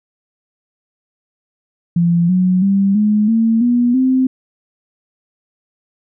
sine tone with pitch steps, 171.2 / 183.49 / 196.66 / 210.8 / 225.9 / 242.1 / 259.5 Hz, F3 / F#3 / G3 / G#3 / A3 / B3 / C4, -34 / -14 / +6 / +26 / +46 / -34 / -14 cents, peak -10 dBFS, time 1.96-4.27 s, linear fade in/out 5 ms, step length 330 ms, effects none

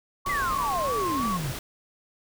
sine tone with vibrato, 1100 Hz, C#6, 14 cents flat, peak -26 dBFS, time 0.25-1.38 s, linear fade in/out 20 ms, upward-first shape sine, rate 3.2 Hz, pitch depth 81 cents each way
pink noise, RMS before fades -35 dBFS, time 0.26-1.59 s, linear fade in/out 2 ms
sine exponential sweep, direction down, 2093 to 123.47 Hz, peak -28 dBFS, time 0.29-1.52 s, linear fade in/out 5 ms
effects none

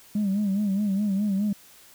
sine tone with vibrato, 201.2 Hz, G3, 45 cents sharp, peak -20 dBFS, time 0.15-1.53 s, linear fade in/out 5 ms, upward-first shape sine, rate 4.8 Hz, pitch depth 90 cents each way, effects tanh soft clip ceiling -19 dBFS + white hiss -52 dBFS RMS until 1.94 s

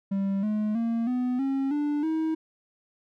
triangle tone with pitch steps, 196 / 212.5 / 230.4 / 249.8 / 270.9 / 293.7 / 318.4 Hz, G3 / G#3 / A#3 / B3 / C#4 / D4 / D#4, 0 / +40 / -20 / +20 / -40 / 0 / +40 cents, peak -22 dBFS, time 0.11-2.35 s, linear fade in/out 10 ms, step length 320 ms, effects none

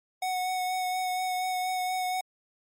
square tone with vibrato, 738 Hz, F#5, 5 cents flat, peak -28 dBFS, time 0.22-2.21 s, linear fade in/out 5 ms, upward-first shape sine, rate 4.2 Hz, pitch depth 15 cents each way, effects MP3 64 kbps

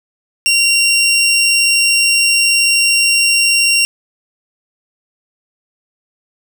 20% pulse tone, 2759 Hz, F7, 22 cents flat, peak -5 dBFS, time 0.46-3.85 s, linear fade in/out 0 ms, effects none

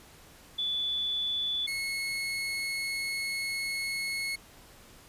sine / 30% pulse tone pair in turn, 3462 / 2181 Hz, A7 / C#7, -29 / -29 cents, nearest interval minor sixth, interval 800 cents, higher first, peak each -28 dBFS, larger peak neither, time 0.58-1.67 / 1.67-4.36 s, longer second, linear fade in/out 10 ms, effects pink hiss -54 dBFS RMS until 5.08 s + resampled to 32000 Hz

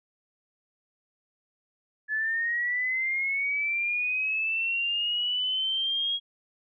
sine linear sweep, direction up, 1714 to 3301 Hz, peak -25 dBFS, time 2.08-6.2 s, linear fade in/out 50 ms, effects none

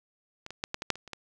clicks, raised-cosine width 0.2 ms, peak -23 / -23 / -13 / -14 / -17 / -6 / -27 / -29 / -20 dBFS, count 9, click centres 0.464 / 0.506 / 0.639 / 0.744 / 0.821 / 0.903 / 0.956 / 1.077 / 1.133 s, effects none

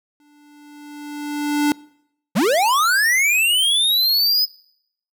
square tone with exponential growth, 293.7 Hz, D4, in tune, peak -14 dBFS, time 0.2-1.72 s, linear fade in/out 1 ms, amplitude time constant 330 ms
square linear sweep, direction up, 150 to 5090 Hz, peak -15 dBFS, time 2.35-4.46 s, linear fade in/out 20 ms
effects noise-tail reverb RT60 0.7 s tail -23 dB re dry

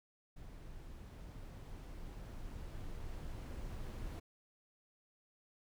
brown noise with level ramp, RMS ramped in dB -51 to -43 dBFS, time 0.36-4.2 s, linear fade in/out 10 ms, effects none

